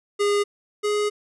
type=tone pair in turn; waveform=square; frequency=408.8 / 416.7 Hz; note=G#4 / G#4; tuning=-27 / +6 cents; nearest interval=unison; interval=33 cents; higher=second; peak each=-19 / -21 dBFS; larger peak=first; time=0.19-0.44 / 0.83-1.1 s; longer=second; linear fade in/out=20 ms; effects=resampled to 24000 Hz